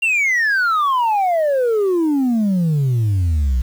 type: exponential sweep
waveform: sine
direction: down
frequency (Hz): 2794 to 59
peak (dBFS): -11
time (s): 0.02-3.62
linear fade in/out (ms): 10
effects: tanh soft clip ceiling -13 dBFS + 7-bit